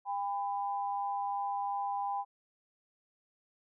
sine tone pair together, 802.8 / 1000 Hz, G5 / B5, +41 / +21 cents, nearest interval major third, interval 380 cents, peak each -33 / -37 dBFS, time 0.05-2.25 s, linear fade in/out 50 ms, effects none

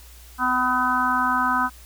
harmonic tone with a mistuned harmonic, 252.7 Hz, B3, 40 cents sharp, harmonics 1 / 3 / 4 / 5 / 6, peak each -28 / -29 / -23 / -23 / -25 dBFS, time 0.38-1.7 s, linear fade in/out 50 ms, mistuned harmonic 4, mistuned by -17 cents, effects added 60 Hz sine -44 dBFS peak until 1.85 s + white hiss -49 dBFS RMS until 1.85 s

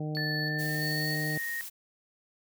harmonic tone, 152.8 Hz, D#3, 31 cents flat, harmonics 1 / 2 / 3 / 4 / 5, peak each -32 / -38 / -42 / -44 / -46 dBFS, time 0-1.38 s, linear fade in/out 5 ms
triangle tone with tremolo, 4435 Hz, C#8, in tune, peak -34 dBFS, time 0.15-1.36 s, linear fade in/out 0 ms, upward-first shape square, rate 1.5 Hz, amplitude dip 60%
sine tone with pitch glide, 1760 to 1862.5 Hz, A6 to A#6, 0 to -2 cents, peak -32 dBFS, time 0.17-1.61 s, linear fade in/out 0 ms, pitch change +98 cents, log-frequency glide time 0.42-1.15 s
blue noise, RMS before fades -41 dBFS, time 0.58-1.7 s, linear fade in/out 20 ms
effects none

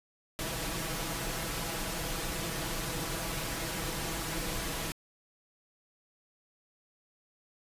pink noise with comb filter, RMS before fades -35 dBFS, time 0.39-4.92 s, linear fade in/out 0 ms, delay 6.1 ms, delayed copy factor +0.6, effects resampled to 32000 Hz

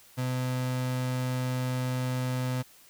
35% pulse tone, 127.2 Hz, C3, 48 cents flat, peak -26 dBFS, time 0.17-2.63 s, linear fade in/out 20 ms, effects white hiss -56 dBFS RMS until 2.89 s

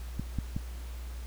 clicks, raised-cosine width 5 ms, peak -19 dBFS, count 3, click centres 0.196 / 0.387 / 0.565 s, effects added 60 Hz sine -37 dBFS peak until 1.26 s + pink hiss -52 dBFS RMS until 1.26 s

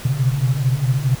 sine tone cluster, 124.1 / 128.8 / 141.7 Hz, B2 / C3 / C#3, +9 / -27 / +38 cents, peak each -20 dBFS, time 0.05-1.15 s, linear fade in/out 5 ms, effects pink hiss -35 dBFS RMS until 1.2 s

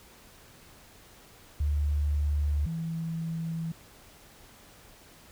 sine tone pair in turn, 73.42 / 163.92 Hz, D2 / E3, 0 / -9 cents, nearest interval octave + major second, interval 1391 cents, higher second, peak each -24 / -30 dBFS, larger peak first, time 1.6-2.66 / 2.66-3.72 s, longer neither, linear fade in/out 5 ms, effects pink hiss -54 dBFS RMS until 5.31 s

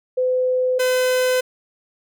sine / 45% pulse tone pair in turn, 508 / 508 Hz, B4 / B4, +49 / +49 cents, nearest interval unison, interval 0 cents, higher neither, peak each -16 dBFS, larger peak neither, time 0.17-0.79 / 0.79-1.41 s, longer neither, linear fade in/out 10 ms, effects none

